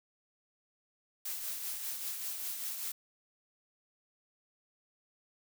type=noise with tremolo; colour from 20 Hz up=blue; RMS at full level=-37 dBFS; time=1.25-2.92 s; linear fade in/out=5 ms; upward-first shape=triangle; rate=5.1 Hz; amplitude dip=45%; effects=none